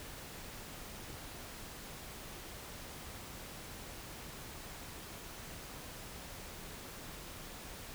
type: silence
effects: pink hiss -48 dBFS RMS until 7.94 s